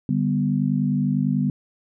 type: chord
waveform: sine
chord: G major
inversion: second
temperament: equal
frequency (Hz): 146.83 / 196 / 246.9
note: D3 / G3 / B3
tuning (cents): 0 / 0 / 0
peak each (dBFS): -23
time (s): 0.09-1.5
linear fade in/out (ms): 2
effects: none